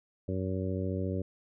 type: harmonic tone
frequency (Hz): 94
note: F#2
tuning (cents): +28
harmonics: 1 / 2 / 3 / 4 / 5 / 6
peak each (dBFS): -33 / -36 / -38 / -39 / -40 / -41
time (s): 0.28-1.22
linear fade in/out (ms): 5
effects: none